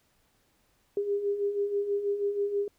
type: beating tone pair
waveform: sine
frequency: 400 / 406.2 Hz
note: G4 / G#4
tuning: +35 / -38 cents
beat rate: 6.2 Hz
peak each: -34 / -27 dBFS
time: 0.97-2.68 s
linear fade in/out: 2 ms
effects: pink hiss -69 dBFS RMS until 2.78 s